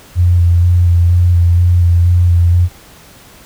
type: tone with vibrato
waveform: sine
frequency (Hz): 87.31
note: F2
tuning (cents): 0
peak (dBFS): -6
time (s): 0.15-2.69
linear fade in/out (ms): 50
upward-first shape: square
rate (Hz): 2.1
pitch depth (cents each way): 18
effects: pink hiss -40 dBFS RMS until 3.45 s